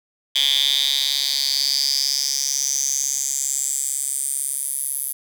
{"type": "tone with high-pass filter sweep", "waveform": "10% pulse", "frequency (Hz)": 137.9, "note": "C#3", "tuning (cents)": -9, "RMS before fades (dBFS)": -22, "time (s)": [0.35, 5.13], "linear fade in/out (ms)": 10, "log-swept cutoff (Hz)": [3300, 11000], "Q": 6.6, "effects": []}